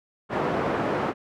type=band-pass noise; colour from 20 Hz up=pink; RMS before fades=-26 dBFS; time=0.29-1.14 s; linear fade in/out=50 ms; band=210 to 1200 Hz; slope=12 dB/octave; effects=none